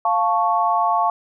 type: chord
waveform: sine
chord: F augmented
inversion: none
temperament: equal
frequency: 698.5 / 880 / 1108.7 Hz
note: F5 / A5 / C#6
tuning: 0 / 0 / 0 cents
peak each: -20 dBFS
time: 0.05-1.1 s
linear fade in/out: 2 ms
effects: none